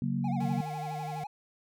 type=chord; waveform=sine; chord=F# major; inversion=second; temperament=equal; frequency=138.59 / 185 / 233.1 Hz; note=C#3 / F#3 / A#3; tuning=0 / 0 / 0 cents; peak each=-32 / -33 / -32 dBFS; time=0.02-0.61 s; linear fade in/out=2 ms
type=tone with vibrato; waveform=triangle; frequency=772 Hz; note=G5; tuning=27 cents flat; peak=-34 dBFS; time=0.24-1.27 s; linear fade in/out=5 ms; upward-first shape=sine; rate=12 Hz; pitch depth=150 cents each way
type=tone; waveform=square; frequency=152.7 Hz; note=D#3; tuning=32 cents flat; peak=-38 dBFS; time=0.4-1.24 s; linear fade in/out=5 ms
effects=none